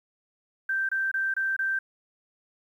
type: tone bursts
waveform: sine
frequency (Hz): 1565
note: G6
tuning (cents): -3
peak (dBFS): -24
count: 5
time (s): 0.69-1.79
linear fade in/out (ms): 5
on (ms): 200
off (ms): 25
effects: 10-bit